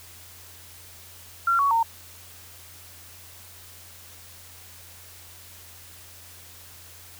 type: tone with pitch steps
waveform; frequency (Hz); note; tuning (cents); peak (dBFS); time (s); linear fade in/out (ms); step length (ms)
sine; 1372 / 1120 / 915; F6 / C#6 / A#5; -31 / +18 / -32; -18; 1.47-1.83; 5; 120
effects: added 88 Hz sine -52 dBFS peak until 7.19 s + white hiss -47 dBFS RMS until 7.19 s